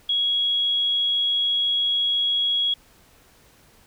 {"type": "tone", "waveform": "sine", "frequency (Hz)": 3322, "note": "G#7", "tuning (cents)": 0, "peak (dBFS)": -19, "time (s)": [0.09, 2.74], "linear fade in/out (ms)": 5, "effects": ["pink hiss -55 dBFS RMS until 3.86 s"]}